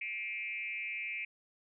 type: tone with frequency modulation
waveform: sine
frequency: 2349 Hz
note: D7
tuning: in tune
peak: -36 dBFS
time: 0.01-1.25 s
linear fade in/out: 5 ms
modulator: 209 Hz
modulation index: 1.1
effects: none